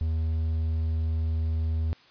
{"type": "tone", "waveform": "triangle", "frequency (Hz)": 80.1, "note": "E2", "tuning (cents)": -49, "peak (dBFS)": -22, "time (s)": [0.01, 1.93], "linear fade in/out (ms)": 0, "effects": ["white hiss -56 dBFS RMS until 2.1 s", "resampled to 11025 Hz"]}